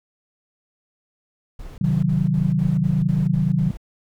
brown noise bursts, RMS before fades -35 dBFS, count 9, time 1.59-3.772 s, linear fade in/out 5 ms, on 190 ms, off 59 ms
sine chord, C diminished, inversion none, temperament equal, 130.81 / 155.56 / 185 Hz, C3 / Eb3 / Gb3, 0 / 0 / 0 cents, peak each -23 / -20 / -21 dBFS, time 1.81-3.71 s, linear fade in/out 5 ms
effects none

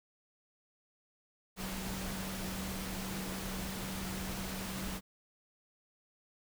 sine tone in noise, 190 Hz, F#3, 46 cents sharp, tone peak -41 dBFS, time 1.56-5.01 s, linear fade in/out 50 ms, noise pink, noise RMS -41 dBFS, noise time 1.56-5.01 s, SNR -3 dB, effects none

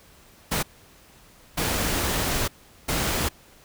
pink noise bursts at uneven times, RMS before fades -25 dBFS, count 3, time 0.51-0.63 / 1.57-2.48 / 2.88-3.29 s, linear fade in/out 10 ms, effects pink hiss -53 dBFS RMS until 3.64 s

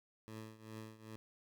15% pulse tone with tremolo, 110 Hz, A2, in tune, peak -39 dBFS, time 0.28-1.16 s, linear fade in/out 0 ms, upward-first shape triangle, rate 2.5 Hz, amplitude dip 85%, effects none

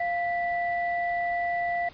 sine tone pair together, 697.2 / 1972 Hz, F5 / B6, -3 / -3 cents, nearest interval octave + tritone, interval 1800 cents, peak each -26 / -31 dBFS, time 0-1.89 s, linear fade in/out 5 ms, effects pink hiss -50 dBFS RMS until 1.93 s + resampled to 11025 Hz

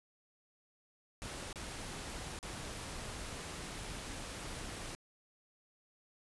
pink noise with dropouts, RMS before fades -44 dBFS, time 1.22-4.95 s, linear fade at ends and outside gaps 0 ms, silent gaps 1.528-1.558 / 2.389-2.429 s, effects resampled to 24000 Hz

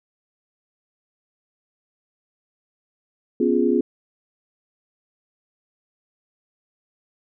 sine chord, C# dominant seventh, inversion third, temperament equal, 246.9 / 277.2 / 349.2 / 415.3 Hz, B3 / C#4 / E#4 / G#4, 0 / 0 / 0 / 0 cents, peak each -21 / -23 / -21 / -22 dBFS, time 3.4-3.81 s, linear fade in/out 5 ms, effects none

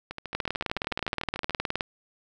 two click trains, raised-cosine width 0.3 ms, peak -11 / -19 dBFS, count 29 / 20, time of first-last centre 0.35-1.808 / 0.11-1.507 s, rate 19.2 / 13.6 Hz, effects none

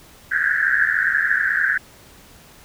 white band-pass noise, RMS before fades -19 dBFS, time 0.31-1.78 s, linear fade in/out 10 ms, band 1500 to 1800 Hz, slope 96 dB/octave, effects pink hiss -47 dBFS RMS until 2.64 s

